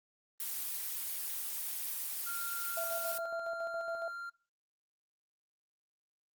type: noise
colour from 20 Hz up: blue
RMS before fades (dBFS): -38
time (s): 0.4-3.18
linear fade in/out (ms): 2
type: tone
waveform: triangle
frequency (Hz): 1388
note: F6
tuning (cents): -11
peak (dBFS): -38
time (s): 2.26-4.3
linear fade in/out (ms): 10
type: tone with tremolo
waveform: sine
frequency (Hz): 667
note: E5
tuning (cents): +20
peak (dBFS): -35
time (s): 2.77-4.08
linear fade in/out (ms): 2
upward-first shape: square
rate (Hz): 7.2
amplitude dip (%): 50
effects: noise-tail reverb RT60 0.4 s tail -22 dB re dry + Opus 24 kbps